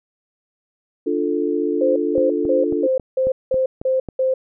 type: chord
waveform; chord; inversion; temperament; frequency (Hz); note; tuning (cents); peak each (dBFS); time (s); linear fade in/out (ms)
sine; D minor; none; equal; 293.7 / 349.2 / 440; D4 / F4 / A4; 0 / 0 / 0; -22; 1.06-2.87; 10
type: tone bursts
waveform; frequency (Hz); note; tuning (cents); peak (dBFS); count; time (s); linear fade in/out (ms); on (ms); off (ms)
sine; 522; C5; -4; -15; 8; 1.81-4.34; 5; 150; 190
type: click train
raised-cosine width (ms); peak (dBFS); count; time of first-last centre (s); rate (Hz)
2; -16; 8; 2.18-4.087; 3.67
effects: none